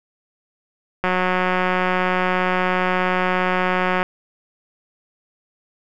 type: click train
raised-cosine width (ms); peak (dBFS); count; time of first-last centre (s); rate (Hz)
0.5; -5; 548; 1.04-4.029; 183
effects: none